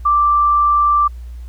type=tone; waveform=sine; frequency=1174.7 Hz; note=D6; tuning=in tune; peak=-10 dBFS; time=0.05-1.08 s; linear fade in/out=10 ms; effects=added 60 Hz sine -28 dBFS peak until 1.48 s + pink hiss -54 dBFS RMS until 1.48 s